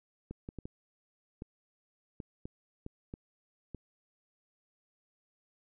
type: clicks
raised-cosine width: 3 ms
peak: -28 dBFS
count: 10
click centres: 0.31 / 0.489 / 0.587 / 0.655 / 1.421 / 2.202 / 2.455 / 2.864 / 3.139 / 3.747 s
effects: none